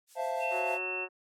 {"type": "noise with tremolo", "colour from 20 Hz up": "violet", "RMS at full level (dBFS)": -45, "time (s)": [0.07, 0.8], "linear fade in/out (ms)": 50, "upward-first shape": "sine", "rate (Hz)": 6.6, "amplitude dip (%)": 50}
{"type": "chord", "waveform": "triangle", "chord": "F major seventh", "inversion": "second", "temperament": "equal", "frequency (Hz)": [523.3, 659.3, 698.5, 880], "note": ["C5", "E5", "F5", "A5"], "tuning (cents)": [0, 0, 0, 0], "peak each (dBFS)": -34, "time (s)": [0.15, 0.79], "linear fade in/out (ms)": 50}
{"type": "tone", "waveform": "sine", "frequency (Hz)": 2700, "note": "E7", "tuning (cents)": 41, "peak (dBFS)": -33, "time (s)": [0.39, 1.08], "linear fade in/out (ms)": 50}
{"type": "harmonic tone", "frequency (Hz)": 184.4, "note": "F#3", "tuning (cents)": -6, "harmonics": [2, 3, 4, 5, 6, 7, 8, 9, 10], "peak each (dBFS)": [-40, -44, -46, -48, -50, -51, -52, -53, -54], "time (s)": [0.5, 1.09], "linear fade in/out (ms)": 50}
{"effects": ["low-pass 8000 Hz 12 dB/octave", "AAC 64 kbps"]}